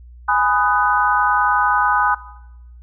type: chord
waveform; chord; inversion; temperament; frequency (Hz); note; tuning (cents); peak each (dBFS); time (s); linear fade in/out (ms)
sine; G# minor seventh; none; just; 830.6 / 996.7 / 1245.9 / 1495.1; G#5 / B5 / D#6 / F#6; 0 / +16 / +2 / +18; -19; 0.28-2.15; 10
effects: noise-tail reverb RT60 1.0 s tail -20 dB re dry + added 60 Hz sine -38 dBFS peak until 2.82 s